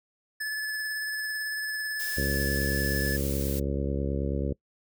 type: tone with vibrato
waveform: square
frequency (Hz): 1727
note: A6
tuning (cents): -33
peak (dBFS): -30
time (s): 0.4-3.17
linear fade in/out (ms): 10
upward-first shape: sine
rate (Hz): 18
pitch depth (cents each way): 11
type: noise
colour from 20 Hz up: blue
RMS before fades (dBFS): -37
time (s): 1.99-3.6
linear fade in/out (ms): 10
type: harmonic tone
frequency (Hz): 69.3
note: C#2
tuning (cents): 0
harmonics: 1 / 2 / 3 / 4 / 5 / 6 / 7 / 8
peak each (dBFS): -30 / -33 / -35 / -36 / -37 / -38 / -38 / -39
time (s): 2.17-4.53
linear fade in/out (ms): 5
effects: noise-tail reverb RT60 0.1 s tail -23 dB re dry